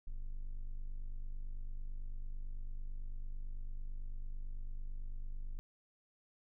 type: tone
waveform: triangle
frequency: 24.5 Hz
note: G0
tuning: in tune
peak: -36 dBFS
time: 0.07-5.59 s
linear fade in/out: 0 ms
effects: none